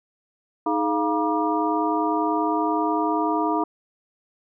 sine tone cluster, 312.5 / 422.8 / 698 / 956 / 1193 Hz, D#4 / G#4 / F5 / A#5 / D6, +8 / +31 / -1 / +43 / +27 cents, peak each -24 / -29 / -27 / -25 / -29 dBFS, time 0.66-3.64 s, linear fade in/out 5 ms, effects none

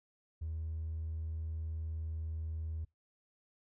sine tone with hard clipping, 79.8 Hz, D#2, 44 cents sharp, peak -37 dBFS, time 0.41-2.85 s, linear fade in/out 10 ms, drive 1 dB, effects noise-tail reverb RT60 0.2 s tail -25 dB re dry

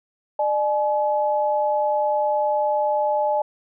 sine tone pair together, 600 / 850.2 Hz, D5 / G#5, +37 / +40 cents, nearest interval tritone, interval 603 cents, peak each -21 dBFS, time 0.39-3.42 s, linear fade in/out 5 ms, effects none

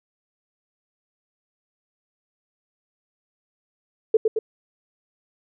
sine tone with echo, 440 Hz, A4, in tune, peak -11 dBFS, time 4.14-4.17 s, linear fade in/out 5 ms, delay 110 ms, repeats 2, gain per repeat -4 dB, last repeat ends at 4.39 s, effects none

